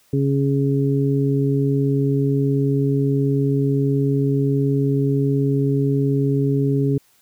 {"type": "harmonic tone", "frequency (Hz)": 138.59, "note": "C#3", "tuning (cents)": 0, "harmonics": [1, 2, 3], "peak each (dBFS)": [-18, -21, -23], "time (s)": [0.13, 6.98], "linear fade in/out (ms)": 5, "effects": ["white hiss -58 dBFS RMS until 7.21 s"]}